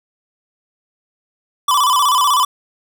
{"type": "tone with vibrato", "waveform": "square", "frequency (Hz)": 1079, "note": "C#6", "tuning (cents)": -47, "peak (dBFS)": -12, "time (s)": [1.68, 2.45], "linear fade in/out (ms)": 5, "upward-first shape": "square", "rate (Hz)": 16, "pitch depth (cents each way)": 110, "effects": []}